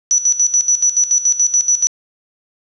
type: tone with tremolo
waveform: sine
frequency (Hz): 5920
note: F#8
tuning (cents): 0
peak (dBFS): -9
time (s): 0.11-1.87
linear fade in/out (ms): 0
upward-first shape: square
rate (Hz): 7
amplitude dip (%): 75
effects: resampled to 16000 Hz + 8-bit

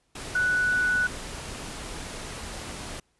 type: tone in noise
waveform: sine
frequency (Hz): 1480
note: F#6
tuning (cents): 0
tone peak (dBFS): -21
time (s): 0.35-1.07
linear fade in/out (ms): 5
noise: pink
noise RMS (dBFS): -37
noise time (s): 0.15-3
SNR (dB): +13
effects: pink hiss -70 dBFS RMS until 3.19 s + resampled to 24000 Hz

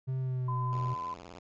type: tone with pitch glide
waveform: triangle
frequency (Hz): 130.81 to 125.55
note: C3 to B2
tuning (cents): 0 to +29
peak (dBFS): -28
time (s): 0.07-0.95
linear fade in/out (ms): 20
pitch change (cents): -71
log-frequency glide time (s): 0.19-0.51
type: tone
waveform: sine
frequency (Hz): 1016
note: B5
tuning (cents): +49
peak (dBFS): -34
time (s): 0.48-1.14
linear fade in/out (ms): 5
type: tone with vibrato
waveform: 5% pulse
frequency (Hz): 85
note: F2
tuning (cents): -46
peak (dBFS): -35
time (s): 0.72-1.39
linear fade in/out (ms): 5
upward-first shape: square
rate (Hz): 19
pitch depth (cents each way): 200
effects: resampled to 16000 Hz

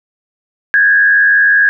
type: tone with frequency modulation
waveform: sine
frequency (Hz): 1647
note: G#6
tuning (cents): -15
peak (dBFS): -6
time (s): 0.74-1.69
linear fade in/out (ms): 0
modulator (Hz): 86.3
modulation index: 0.73
effects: none

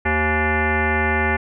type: tone with frequency modulation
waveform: sine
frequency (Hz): 846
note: G#5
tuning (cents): +32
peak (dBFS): -16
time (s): 0.05-1.37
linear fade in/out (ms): 10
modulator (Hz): 308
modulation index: 4.3
effects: none

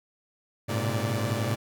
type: tone cluster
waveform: sawtooth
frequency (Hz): 103.8 / 114.6 / 128.6 / 133.4 / 583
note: G#2 / A#2 / C3 / C3 / D5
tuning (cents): 0 / -29 / -30 / +34 / -13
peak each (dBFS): -26 / -26 / -32 / -33 / -31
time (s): 0.68-1.56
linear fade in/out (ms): 20
effects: none

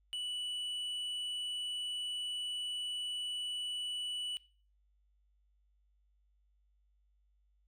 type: tone with hard clipping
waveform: triangle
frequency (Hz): 2960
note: F#7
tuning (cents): 0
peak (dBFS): -37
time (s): 0.13-4.37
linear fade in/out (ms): 0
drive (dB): 7
effects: noise-tail reverb RT60 0.4 s tail -19 dB re dry + added 50 Hz sine -69 dBFS peak until 7.67 s

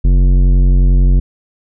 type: tone with tanh clipping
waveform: triangle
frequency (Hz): 45.65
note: F#1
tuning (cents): -23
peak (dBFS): -8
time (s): 0.04-1.2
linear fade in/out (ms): 10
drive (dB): 17
effects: none

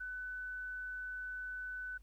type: tone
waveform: sine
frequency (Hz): 1500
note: F#6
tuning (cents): +23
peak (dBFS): -40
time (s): 0-1.98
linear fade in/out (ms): 10
effects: added 50 Hz sine -56 dBFS peak until 2.02 s + pink hiss -75 dBFS RMS until 2.02 s

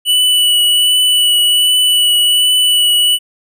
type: tone with vibrato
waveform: square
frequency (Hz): 2960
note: F#7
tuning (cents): 0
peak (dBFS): -9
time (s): 0.05-3.19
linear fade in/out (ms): 50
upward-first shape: triangle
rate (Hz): 1.3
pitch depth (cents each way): 17
effects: none

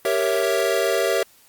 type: chord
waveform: square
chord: G diminished seventh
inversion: none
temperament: equal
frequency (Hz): 392 / 466.2 / 554.4 / 659.3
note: G4 / Bb4 / Db5 / Fb5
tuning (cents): 0 / 0 / 0 / 0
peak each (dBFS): -25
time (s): 0.05-1.23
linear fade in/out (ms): 2
effects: white hiss -54 dBFS RMS until 1.48 s + Opus 32 kbps

